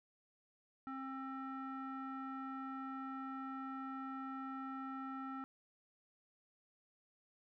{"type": "tone with low-pass filter", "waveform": "square", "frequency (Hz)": 266.5, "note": "C4", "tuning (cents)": 32, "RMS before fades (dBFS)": -45, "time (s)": [0.87, 5.44], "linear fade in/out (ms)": 0, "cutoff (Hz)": 1400, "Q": 4.3, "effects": []}